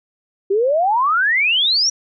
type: exponential sweep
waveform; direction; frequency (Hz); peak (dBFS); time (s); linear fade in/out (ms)
sine; up; 377.7 to 5830; -13; 0.5-1.9; 10
effects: none